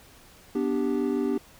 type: chord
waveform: triangle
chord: G major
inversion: first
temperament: equal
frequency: 246.9 / 293.7 / 392 Hz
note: B3 / D4 / G4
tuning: 0 / 0 / 0 cents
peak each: -26 dBFS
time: 0.55-1.38 s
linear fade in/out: 5 ms
effects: pink hiss -53 dBFS RMS until 1.59 s